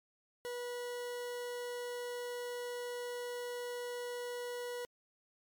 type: tone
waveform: 40% pulse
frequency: 486.9 Hz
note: B4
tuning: 25 cents flat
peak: -38 dBFS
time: 0.45-4.85 s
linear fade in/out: 0 ms
effects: MP3 96 kbps